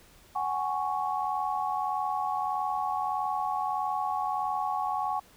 sine chord, F# suspended second, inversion none, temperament equal with one note detuned, 749 / 830.6 / 1108.7 Hz, F#5 / G#5 / C#6, +21 / 0 / 0 cents, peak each -32 / -31 / -32 dBFS, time 0.35-5.2 s, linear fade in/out 10 ms, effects pink hiss -57 dBFS RMS until 5.36 s

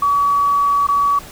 sine tone with dropouts, 1137 Hz, C#6, 44 cents sharp, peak -12 dBFS, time 0.02-1.19 s, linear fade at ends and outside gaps 5 ms, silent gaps 0.869-0.886 s, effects pink hiss -37 dBFS RMS until 1.31 s

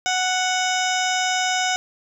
harmonic tone with a mistuned harmonic, 740 Hz, F#5, in tune, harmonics 1 / 2 / 3 / 4 / 5 / 7 / 8 / 9 / 10, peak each -23 / -26 / -28 / -29 / -30 / -31 / -32 / -33 / -33 dBFS, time 0.06-1.76 s, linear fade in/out 0 ms, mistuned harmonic 10, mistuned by -32 cents, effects 9-bit

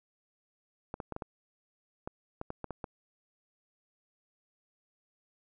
clicks, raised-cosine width 1 ms, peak -23 dBFS, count 11, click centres 0.941 / 1.002 / 1.123 / 1.164 / 1.222 / 2.075 / 2.414 / 2.504 / 2.643 / 2.707 / 2.842 s, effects none

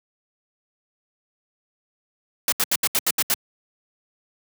white noise bursts, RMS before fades -20 dBFS, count 8, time 2.48-3.341 s, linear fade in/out 2 ms, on 42 ms, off 75 ms, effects high-pass 150 Hz 12 dB/octave

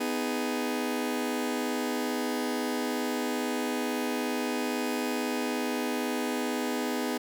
sawtooth chord, G# minor, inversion first, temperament just, 249.2 / 311.5 / 415.3 Hz, B3 / D#4 / G#4, +16 / +2 / 0 cents, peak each -27 / -30 / -30 dBFS, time 0-7.18 s, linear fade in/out 10 ms, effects none

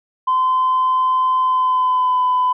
sine tone with pitch glide, 1028 to 1005.1 Hz, C6 to B5, -31 to +30 cents, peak -12 dBFS, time 0.27-2.53 s, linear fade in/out 10 ms, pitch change -39 cents, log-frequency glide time 1.4-2.22 s, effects tanh soft clip ceiling -10 dBFS

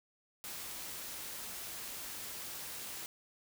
white noise, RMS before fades -44 dBFS, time 0.44-3.06 s, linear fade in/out 0 ms, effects none

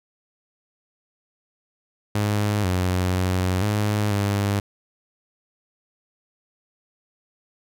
sawtooth tone with pitch steps, 103.9 / 91.5 / 92.3 / 104.6 / 100.9 Hz, G#2 / F#2 / F#2 / G#2 / G#2, +1 / -19 / -4 / +13 / -49 cents, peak -16 dBFS, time 2.15-4.6 s, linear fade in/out 5 ms, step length 490 ms, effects none

